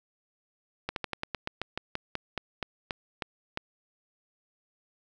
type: slowing click train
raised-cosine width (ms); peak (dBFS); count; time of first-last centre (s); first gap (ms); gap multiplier
0.3; -15; 16; 0.89-3.574; 72; 1.12
effects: none